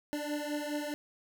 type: beating tone pair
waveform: 25% pulse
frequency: 293.7 / 298.5 Hz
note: D4 / D4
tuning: 0 / +28 cents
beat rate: 4.8 Hz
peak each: -32 / -34 dBFS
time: 0.13-0.94 s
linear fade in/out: 0 ms
effects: none